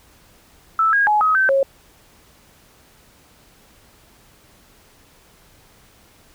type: tone with pitch steps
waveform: sine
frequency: 1316 / 1634 / 843 / 1268 / 1545 / 545 Hz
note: E6 / G#6 / G#5 / D#6 / G6 / C#5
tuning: -3 / -29 / +26 / +32 / -26 / -29 cents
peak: -13 dBFS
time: 0.79-1.63 s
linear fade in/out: 2 ms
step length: 140 ms
effects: pink hiss -52 dBFS RMS until 6.34 s